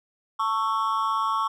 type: tone with amplitude modulation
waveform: triangle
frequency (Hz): 1108.7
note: C#6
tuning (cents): 0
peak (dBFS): -16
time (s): 0.39-1.48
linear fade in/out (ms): 10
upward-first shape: sine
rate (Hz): 217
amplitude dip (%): 100
effects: none